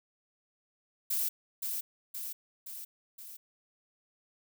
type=noise with echo; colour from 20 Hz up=violet; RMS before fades=-31 dBFS; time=1.1-1.29 s; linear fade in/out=10 ms; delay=520 ms; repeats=4; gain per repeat=-4 dB; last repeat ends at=3.37 s; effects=none